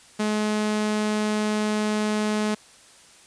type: tone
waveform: sawtooth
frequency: 212.5 Hz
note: G#3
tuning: 40 cents sharp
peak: -18 dBFS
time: 0.19-2.55 s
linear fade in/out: 10 ms
effects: white hiss -51 dBFS RMS until 3.26 s + resampled to 22050 Hz